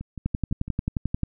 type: two click trains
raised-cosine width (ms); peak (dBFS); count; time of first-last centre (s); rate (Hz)
5; -12 / -22; 12 / 5; 0.26-1.233 / 0.01-0.68; 11.3 / 5.97
effects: none